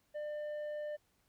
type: tone with tanh clipping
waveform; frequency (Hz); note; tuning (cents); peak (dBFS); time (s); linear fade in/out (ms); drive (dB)
sine; 598; D5; +31; -39; 0.14-0.97; 20; 6
effects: pink hiss -75 dBFS RMS until 1.28 s